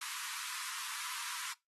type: high-pass noise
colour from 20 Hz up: pink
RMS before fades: -42 dBFS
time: 0.01-1.53 s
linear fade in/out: 5 ms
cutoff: 950 Hz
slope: 96 dB/octave
effects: noise-tail reverb RT60 0.2 s tail -21 dB re dry + AAC 32 kbps